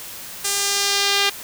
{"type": "tone with band-pass filter sweep", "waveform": "sawtooth", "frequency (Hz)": 400.7, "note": "G4", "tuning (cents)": 38, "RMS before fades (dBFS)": -20, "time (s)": [0.44, 1.3], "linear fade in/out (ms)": 10, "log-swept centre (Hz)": [8300, 3400], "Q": 1.3, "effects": ["white hiss -35 dBFS RMS until 1.43 s"]}